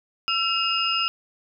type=tone cluster; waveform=sine; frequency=1343 / 2564 / 2823 / 5050 Hz; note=E6 / E7 / F7 / D#8; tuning=+32 / -49 / +18 / +25 cents; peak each=-26 / -31 / -24 / -28 dBFS; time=0.28-1.08 s; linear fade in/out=0 ms; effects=none